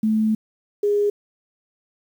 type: tone pair in turn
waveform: sine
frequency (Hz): 217.8 / 411.2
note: A3 / G#4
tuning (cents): -17 / -17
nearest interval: major seventh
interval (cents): 1100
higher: second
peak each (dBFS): -16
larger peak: neither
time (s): 0.03-0.35 / 0.83-1.1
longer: first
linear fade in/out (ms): 5
effects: 8-bit